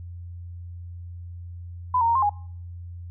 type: tone with pitch steps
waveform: sine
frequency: 1002 / 922 / 930 / 1058 / 824 Hz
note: B5 / A#5 / A#5 / C6 / G#5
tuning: +25 / -19 / -4 / +19 / -14 cents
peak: -18 dBFS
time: 1.94-2.295 s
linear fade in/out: 5 ms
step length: 71 ms
effects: noise-tail reverb RT60 0.6 s tail -25 dB re dry + added 87 Hz sine -35 dBFS peak until 3.1 s